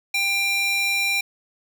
square tone with high-pass filter, 793 Hz, G5, 20 cents sharp, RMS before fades -22 dBFS, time 0.14-1.21 s, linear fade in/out 5 ms, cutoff 2400 Hz, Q 2.1, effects none

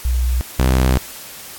sine / sawtooth tone pair in turn, 61.74 / 64.3 Hz, B1 / C2, 0 / -30 cents, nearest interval minor second, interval 70 cents, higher second, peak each -14 / -8 dBFS, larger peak second, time 0.05-0.41 / 0.59-0.98 s, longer second, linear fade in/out 0 ms, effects white hiss -35 dBFS RMS until 1.58 s + AAC 64 kbps

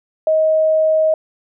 sine tone, 630 Hz, D#5, 21 cents sharp, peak -11 dBFS, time 0.27-1.14 s, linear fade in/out 2 ms, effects none

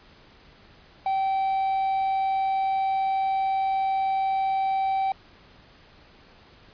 triangle tone with quantisation, 773 Hz, G5, 24 cents flat, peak -20 dBFS, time 1.06-5.12 s, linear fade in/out 2 ms, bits 8, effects pink hiss -53 dBFS RMS until 6.73 s + resampled to 11025 Hz

